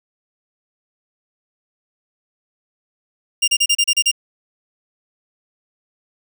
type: tone bursts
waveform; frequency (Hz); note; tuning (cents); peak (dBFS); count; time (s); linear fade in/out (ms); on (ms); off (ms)
20% pulse; 2800; F7; +4; -8; 8; 3.42-4.115; 10; 58; 33
effects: none